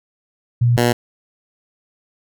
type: tone pair in turn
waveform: sine / 10% pulse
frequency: 119.9 / 119.9 Hz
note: A#2 / A#2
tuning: +49 / +49 cents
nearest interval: unison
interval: 0 cents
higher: neither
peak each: -11 / -5 dBFS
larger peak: second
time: 0.61-0.77 / 0.77-0.93 s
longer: neither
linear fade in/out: 10 ms
effects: none